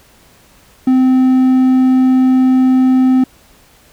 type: tone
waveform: triangle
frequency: 258.3 Hz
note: C4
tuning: 22 cents flat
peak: -5 dBFS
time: 0.87-3.24 s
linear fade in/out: 5 ms
effects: pink hiss -47 dBFS RMS until 3.92 s

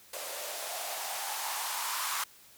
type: noise with band-pass filter sweep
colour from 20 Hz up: violet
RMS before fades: -36 dBFS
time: 0.13-2.24 s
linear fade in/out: 5 ms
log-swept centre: 540 to 1100 Hz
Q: 4.4
effects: white hiss -57 dBFS RMS until 2.57 s

